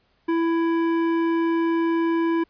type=tone with hard clipping; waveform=sine; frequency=331.9 Hz; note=E4; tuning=12 cents sharp; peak=-21 dBFS; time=0.28-2.44 s; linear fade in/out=10 ms; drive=12 dB; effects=pink hiss -65 dBFS RMS until 2.49 s + resampled to 11025 Hz